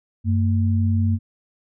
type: tone pair together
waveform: sine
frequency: 95.2 / 226.4 Hz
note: F#2 / A3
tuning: +50 / +50 cents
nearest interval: octave + minor third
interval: 1500 cents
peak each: -17 / -23 dBFS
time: 0.24-1.19 s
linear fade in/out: 50 ms
effects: none